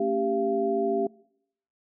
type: tone cluster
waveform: sine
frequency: 224.5 / 277.8 / 393.2 / 684 Hz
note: A3 / C#4 / G4 / F5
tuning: +35 / +4 / +5 / -36 cents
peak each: -32 / -32 / -25 / -29 dBFS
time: 0-1.07 s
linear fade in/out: 5 ms
effects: noise-tail reverb RT60 0.7 s tail -23 dB re dry